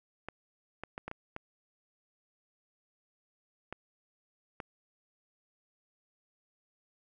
clicks, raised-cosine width 0.5 ms, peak -24 dBFS, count 8, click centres 0.286 / 0.836 / 0.979 / 1.08 / 1.114 / 1.364 / 3.726 / 4.602 s, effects none

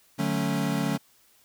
square chord, D major seventh, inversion none, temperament equal with one note detuned, 148.62 / 185 / 220 / 277.2 Hz, D3 / F#3 / A3 / C#4, +21 / 0 / 0 / 0 cents, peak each -31 dBFS, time 0.18-0.98 s, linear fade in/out 20 ms, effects white hiss -61 dBFS RMS until 1.44 s

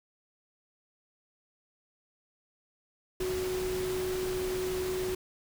sine tone in noise, 370 Hz, F#4, in tune, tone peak -30 dBFS, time 3.2-5.15 s, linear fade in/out 5 ms, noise pink, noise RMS -39 dBFS, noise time 3.2-5.15 s, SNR +6 dB, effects none

